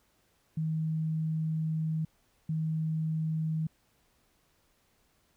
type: tone bursts at uneven times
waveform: sine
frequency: 158.5 Hz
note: D#3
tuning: 32 cents sharp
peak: -28 dBFS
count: 2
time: 0.57-2.05 / 2.49-3.67 s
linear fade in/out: 5 ms
effects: pink hiss -70 dBFS RMS until 5.36 s